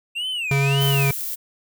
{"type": "tone with vibrato", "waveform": "triangle", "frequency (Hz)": 2670, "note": "E7", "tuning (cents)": 22, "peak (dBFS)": -22, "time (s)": [0.15, 1.12], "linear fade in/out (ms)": 20, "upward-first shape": "sine", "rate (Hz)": 1.8, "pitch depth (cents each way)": 240}
{"type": "tone", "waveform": "square", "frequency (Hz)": 138.59, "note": "C#3", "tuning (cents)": 0, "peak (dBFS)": -18, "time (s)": [0.51, 1.11], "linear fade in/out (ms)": 2}
{"type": "noise", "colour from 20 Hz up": "violet", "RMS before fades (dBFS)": -28, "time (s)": [0.8, 1.36], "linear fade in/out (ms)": 20}
{"effects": []}